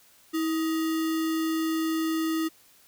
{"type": "tone with sample-and-hold", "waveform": "sine", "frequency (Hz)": 322, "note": "E4", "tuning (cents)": -41, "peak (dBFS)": -24, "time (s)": [0.33, 2.49], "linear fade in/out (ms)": 20, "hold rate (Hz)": 1575, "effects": ["white hiss -58 dBFS RMS until 2.87 s"]}